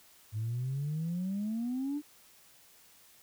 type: exponential sweep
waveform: sine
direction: up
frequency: 104.6 to 300.9 Hz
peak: -30 dBFS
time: 0.32-2.02 s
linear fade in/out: 50 ms
effects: tanh soft clip ceiling -28 dBFS + white hiss -60 dBFS RMS until 3.22 s